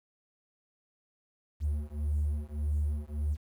triangle beating tone pair, 73.42 / 75.12 Hz, D2 / D2, 0 / +40 cents, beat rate 1.7 Hz, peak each -29 dBFS, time 1.6-3.37 s, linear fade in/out 50 ms, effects tanh soft clip ceiling -21 dBFS + 10-bit

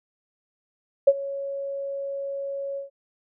sine tone with ADSR envelope, 554.4 Hz, C#5, in tune, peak -9 dBFS, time 1.07-2.9 s, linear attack 9 ms, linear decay 46 ms, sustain -19 dB, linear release 130 ms, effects none

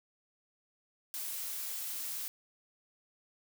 blue noise, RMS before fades -39 dBFS, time 1.14-2.28 s, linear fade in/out 0 ms, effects none

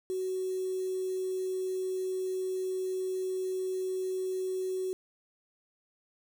sine tone with quantisation, 373.7 Hz, F#4, 17 cents sharp, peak -30 dBFS, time 0.1-4.93 s, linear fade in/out 0 ms, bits 8, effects none

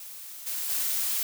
blue noise with level steps, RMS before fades -42 / -32 / -28 dBFS, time 0-1.23 s, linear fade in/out 2 ms, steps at 0.46 / 0.69 s, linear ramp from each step 10 ms, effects none

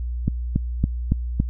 click train, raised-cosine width 5 ms, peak -6 dBFS, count 5, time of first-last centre 0.28-1.4 s, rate 3.57 Hz, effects added 60 Hz sine -24 dBFS peak until 1.49 s

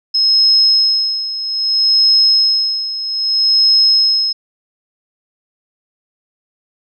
sine tone with tremolo, 5160 Hz, E8, 38 cents flat, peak -7 dBFS, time 0.14-4.33 s, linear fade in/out 10 ms, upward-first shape sine, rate 0.62 Hz, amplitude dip 75%, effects none

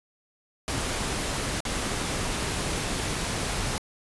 pink noise with dropouts, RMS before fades -29 dBFS, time 0.68-3.78 s, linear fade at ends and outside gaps 0 ms, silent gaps 1.604-1.652 s, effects resampled to 24000 Hz

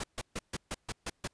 pink noise bursts, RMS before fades -36 dBFS, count 8, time 0-1.276 s, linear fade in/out 5 ms, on 37 ms, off 140 ms, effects pink hiss -75 dBFS RMS until 1.33 s + resampled to 22050 Hz

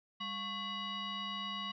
sine tone with frequency modulation, 2008 Hz, B6, 28 cents sharp, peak -37 dBFS, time 0.2-1.72 s, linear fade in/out 10 ms, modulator 904 Hz, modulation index 1.9, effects none

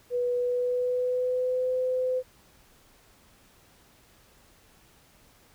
sine tone with pitch glide, 490 to 509.6 Hz, B4 to C5, -14 to -46 cents, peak -24 dBFS, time 0.1-2.23 s, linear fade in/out 50 ms, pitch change +68 cents, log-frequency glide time 0.34-1.75 s, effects pink hiss -59 dBFS RMS until 5.54 s

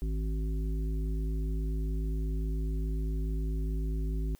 harmonic tone with a mistuned harmonic, 53.6 Hz, A1, 45 cents flat, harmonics 1 / 3 / 5 / 7, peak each -29 / -39 / -43 / -46 dBFS, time 0.02-4.35 s, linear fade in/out 0 ms, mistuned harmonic 3, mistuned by -25 cents, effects white hiss -65 dBFS RMS until 4.39 s

